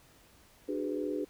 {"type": "chord", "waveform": "sine", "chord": "G# half-diminished seventh", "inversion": "second", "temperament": "just", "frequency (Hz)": [299, 373.8, 415.3, 498.4], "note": ["D4", "F#4", "G#4", "B4"], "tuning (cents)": [31, 18, 0, 16], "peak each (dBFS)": [-35, -38, -37, -39], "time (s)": [0.68, 1.25], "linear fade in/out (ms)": 10, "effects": ["pink hiss -61 dBFS RMS until 1.29 s"]}